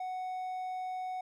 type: tone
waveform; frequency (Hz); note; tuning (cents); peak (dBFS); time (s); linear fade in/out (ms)
triangle; 741; F#5; +2; -33; 0-1.21; 5
effects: none